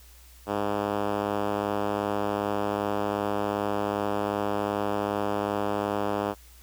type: tone with band-pass filter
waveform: 5% pulse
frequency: 102.6 Hz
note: G#2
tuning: 21 cents flat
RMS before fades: -28 dBFS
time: 0.46-6.35 s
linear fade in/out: 50 ms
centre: 450 Hz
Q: 0.52
effects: added 60 Hz sine -50 dBFS peak until 6.62 s + white hiss -55 dBFS RMS until 6.62 s